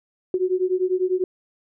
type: beating tone pair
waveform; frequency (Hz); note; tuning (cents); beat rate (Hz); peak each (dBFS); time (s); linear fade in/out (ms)
sine; 363.7 / 373.7; F#4 / F#4; -30 / +17; 10; -22; 0.34-1.24; 2
effects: none